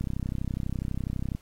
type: click train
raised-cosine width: 5 ms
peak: -18 dBFS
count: 44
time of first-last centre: 0.01-1.35 s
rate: 32.1 Hz
effects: pink hiss -61 dBFS RMS until 1.41 s + AAC 48 kbps